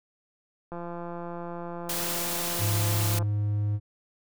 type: click train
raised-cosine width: 1 ms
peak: -24 dBFS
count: 432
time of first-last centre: 0.72-3.226 s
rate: 172 Hz
type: noise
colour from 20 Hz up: white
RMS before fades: -31 dBFS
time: 1.89-3.19 s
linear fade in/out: 5 ms
type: tone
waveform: triangle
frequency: 103.83 Hz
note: G#2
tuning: in tune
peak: -22 dBFS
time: 2.58-3.8 s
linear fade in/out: 50 ms
effects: none